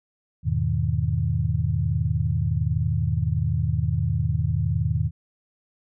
sine chord, E major seventh, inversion none, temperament equal, 82.41 / 103.83 / 123.47 / 155.56 Hz, E2 / G#2 / B2 / D#3, 0 / 0 / 0 / 0 cents, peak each -26 dBFS, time 0.43-5.11 s, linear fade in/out 50 ms, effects none

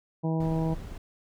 harmonic tone, 161.3 Hz, E3, 37 cents flat, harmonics 1 / 2 / 3 / 4 / 5 / 6, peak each -26 / -32 / -36 / -38 / -40 / -42 dBFS, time 0.23-0.75 s, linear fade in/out 20 ms
brown noise, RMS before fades -38 dBFS, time 0.4-0.98 s, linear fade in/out 5 ms
effects none

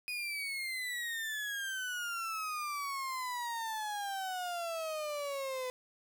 35% pulse exponential sweep, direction down, 2489 to 502 Hz, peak -34 dBFS, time 0.08-5.7 s, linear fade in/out 0 ms, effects 12-bit

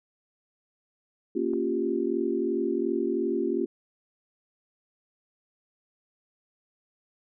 sine chord, G half-diminished seventh, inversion first, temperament equal, 233.1 / 277.2 / 349.2 / 392 Hz, Bb3 / Db4 / F4 / G4, 0 / 0 / 0 / 0 cents, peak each -32 / -31 / -28 / -30 dBFS, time 1.35-3.66 s, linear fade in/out 10 ms
click, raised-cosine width 1 ms, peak -32 dBFS, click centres 1.535 s
effects none

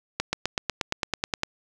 accelerating click train, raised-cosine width 0.2 ms, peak -7 dBFS, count 12, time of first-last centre 0.2-1.434 s, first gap 130 ms, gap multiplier 0.97, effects none

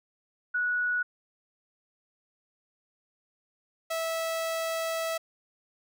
sine / sawtooth tone pair in turn, 1467 / 653.5 Hz, F#6 / E5, -15 / -15 cents, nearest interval octave + major second, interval 1400 cents, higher first, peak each -25 dBFS, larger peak neither, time 0.54-1.03 / 3.9-5.18 s, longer second, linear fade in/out 10 ms, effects none

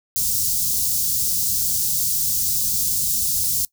white band-stop noise, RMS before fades -21 dBFS, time 0.16-3.65 s, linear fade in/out 0 ms, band 180 to 5000 Hz, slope 24 dB/octave, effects noise-tail reverb RT60 0.1 s tail -22 dB re dry

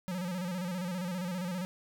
square tone with vibrato, 180.4 Hz, F#3, 44 cents flat, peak -34 dBFS, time 0.08-1.65 s, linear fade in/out 0 ms, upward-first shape square, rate 15 Hz, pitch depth 69 cents each way, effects none

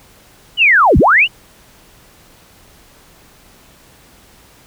sine linear two-way sweep, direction down then up, 3036 to 30.91 to 3036 Hz, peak -6 dBFS, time 0.57-1.28 s, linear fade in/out 50 ms, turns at 0.98 s, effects pink hiss -46 dBFS RMS until 4.66 s

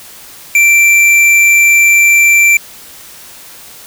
triangle tone with tanh clipping, 2349 Hz, D7, in tune, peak -6 dBFS, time 0.55-2.57 s, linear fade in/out 2 ms, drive 17 dB, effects white hiss -34 dBFS RMS until 3.86 s

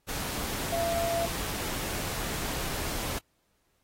sine tone in noise, 676 Hz, E5, 43 cents sharp, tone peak -27 dBFS, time 0.72-1.26 s, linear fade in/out 10 ms, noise pink, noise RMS -34 dBFS, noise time 0.08-3.19 s, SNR +4 dB, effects pink hiss -73 dBFS RMS until 3.83 s + AAC 48 kbps

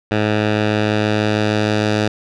10% pulse tone with low-pass filter sweep, 106.4 Hz, G#2, 42 cents sharp, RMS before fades -17 dBFS, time 0.11-2.08 s, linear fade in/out 5 ms, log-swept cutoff 3000 to 4800 Hz, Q 1.2, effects none

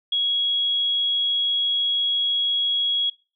sine tone, 3322 Hz, G#7, in tune, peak -19 dBFS, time 0.12-3.1 s, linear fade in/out 5 ms, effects noise-tail reverb RT60 0.4 s tail -24 dB re dry

